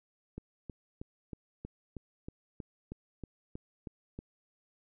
click train, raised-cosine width 3 ms, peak -28 dBFS, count 13, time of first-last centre 0.38-4.19 s, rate 3.15 Hz, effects none

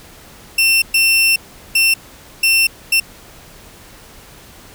sawtooth tone bursts at uneven times, 2700 Hz, E7, 41 cents sharp, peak -7 dBFS, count 5, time 0.58-0.82 / 0.94-1.36 / 1.75-1.94 / 2.43-2.67 / 2.92-3 s, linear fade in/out 5 ms, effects pink hiss -41 dBFS RMS until 4.74 s

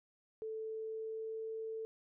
sine tone with pitch glide, 440 to 444.1 Hz, A4 to A4, 0 to +16 cents, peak -39 dBFS, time 0.42-1.85 s, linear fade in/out 0 ms, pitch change +16 cents, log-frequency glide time 0.56-1.49 s, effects none

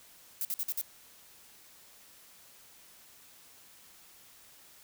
violet noise bursts, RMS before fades -33 dBFS, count 5, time 0.41-0.813 s, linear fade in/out 0 ms, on 39 ms, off 52 ms, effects white hiss -57 dBFS RMS until 4.83 s

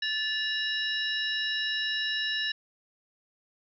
sine tone cluster, 1746 / 2842 / 3906 / 5320 Hz, A6 / F7 / B7 / E8, -14 / +30 / -20 / +15 cents, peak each -31 / -34 / -32 / -38 dBFS, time 0.02-2.52 s, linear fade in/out 5 ms, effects none

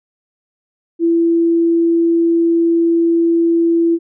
sine tone, 335.1 Hz, E4, 29 cents sharp, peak -10 dBFS, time 0.99-3.99 s, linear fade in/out 50 ms, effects none

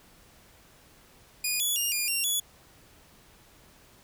10% pulse tone with pitch steps, 2458 / 3410 / 2826 / 2423 / 2761 / 3401 Hz, D#7 / G#7 / F7 / D#7 / F7 / G#7, -22 / +45 / +20 / -47 / -20 / +40 cents, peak -18 dBFS, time 1.44-2.4 s, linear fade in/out 5 ms, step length 160 ms, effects pink hiss -57 dBFS RMS until 4.03 s

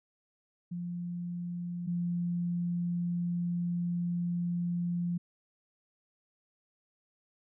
sine tone pair in turn, 174.61 / 174 Hz, F3 / F3, 0 / -6 cents, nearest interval unison, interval 6 cents, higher first, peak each -34 / -29 dBFS, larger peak second, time 0.71-1.87 / 1.87-5.18 s, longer second, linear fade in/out 10 ms, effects none

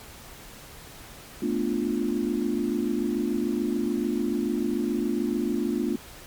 sine chord, B half-diminished seventh, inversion third, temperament equal, 220 / 246.9 / 293.7 / 349.2 Hz, A3 / B3 / D4 / F4, 0 / 0 / 0 / 0 cents, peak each -29 dBFS, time 1.42-5.96 s, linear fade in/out 5 ms, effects pink hiss -45 dBFS RMS until 6.26 s + MP3 96 kbps

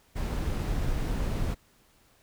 brown noise, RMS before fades -29 dBFS, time 0.15-1.55 s, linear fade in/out 20 ms, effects pink hiss -63 dBFS RMS until 2.22 s

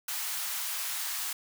white high-pass noise, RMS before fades -34 dBFS, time 0.08-1.33 s, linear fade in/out 5 ms, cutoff 820 Hz, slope 24 dB/octave, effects none

